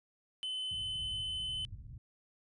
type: tone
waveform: triangle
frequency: 3038 Hz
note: F#7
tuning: 45 cents sharp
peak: -34 dBFS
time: 0.43-1.65 s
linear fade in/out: 0 ms
type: low-pass noise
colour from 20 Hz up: white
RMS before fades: -48 dBFS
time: 0.71-1.98 s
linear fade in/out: 2 ms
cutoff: 120 Hz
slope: 24 dB/octave
effects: resampled to 24000 Hz